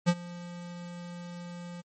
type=tone with ADSR envelope; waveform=square; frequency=174.61 Hz; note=F3; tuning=in tune; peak=-19 dBFS; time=0.06-1.82 s; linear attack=27 ms; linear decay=53 ms; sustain=-21 dB; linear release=20 ms; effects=MP3 32 kbps